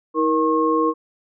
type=tone cluster; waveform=sine; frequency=318.6 / 471.9 / 1082 Hz; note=D#4 / A#4 / C#6; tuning=+41 / +21 / -42 cents; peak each=-20 dBFS; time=0.14-0.94 s; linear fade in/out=50 ms; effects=none